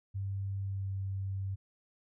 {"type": "tone with pitch glide", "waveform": "sine", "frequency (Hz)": [98, 96.87], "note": ["G2", "G2"], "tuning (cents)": [0, -20], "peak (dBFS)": -33, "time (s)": [0.14, 1.56], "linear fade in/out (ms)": 20, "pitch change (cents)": -20, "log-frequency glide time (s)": [0.62, 0.91], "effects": []}